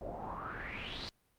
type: noise with low-pass filter sweep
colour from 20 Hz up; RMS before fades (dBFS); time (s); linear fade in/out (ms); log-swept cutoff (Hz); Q
pink; -42; 0.01-1.09; 0; 530 to 4600; 6.4
effects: pink hiss -74 dBFS RMS until 1.38 s + Opus 48 kbps